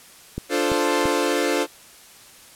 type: click train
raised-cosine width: 3 ms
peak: -14 dBFS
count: 3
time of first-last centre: 0.38-1.056 s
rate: 2.96 Hz
type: chord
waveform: sawtooth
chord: D minor seventh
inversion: none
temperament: equal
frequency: 293.7 / 349.2 / 440 / 523.3 Hz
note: D4 / F4 / A4 / C5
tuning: 0 / 0 / 0 / 0 cents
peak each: -21 dBFS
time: 0.49-1.67 s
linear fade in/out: 50 ms
effects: white hiss -47 dBFS RMS until 2.55 s + low-pass 12000 Hz 12 dB/octave